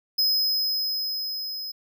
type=tone with level ramp; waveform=square; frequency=5080 Hz; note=D#8; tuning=35 cents sharp; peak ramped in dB=-19 to -32 dBFS; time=0.18-1.72 s; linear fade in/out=10 ms; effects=none